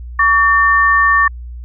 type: tone pair together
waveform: sine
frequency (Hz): 1135 / 1800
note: C#6 / A6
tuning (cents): +41 / +39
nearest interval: minor sixth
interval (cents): 798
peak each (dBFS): -11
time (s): 0.19-1.28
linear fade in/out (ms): 5
effects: added 60 Hz sine -26 dBFS peak until 1.64 s